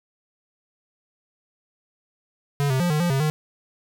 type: tone with pitch steps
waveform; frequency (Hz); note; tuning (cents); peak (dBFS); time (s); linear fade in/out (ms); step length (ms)
square; 142.4 / 131.4 / 175.7 / 151.8 / 174.3 / 135.1 / 153.2; C#3 / C3 / F3 / D#3 / F3 / C#3 / D#3; +47 / +8 / +11 / -42 / -3 / -44 / -27; -20; 2.6-3.3; 0; 100
effects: none